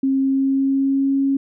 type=tone with pitch glide; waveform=sine; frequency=268.8 to 273.7 Hz; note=C4 to C#4; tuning=+47 to -22 cents; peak=-15 dBFS; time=0.03-1.37 s; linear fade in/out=5 ms; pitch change=+31 cents; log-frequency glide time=0.19-1.16 s; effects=none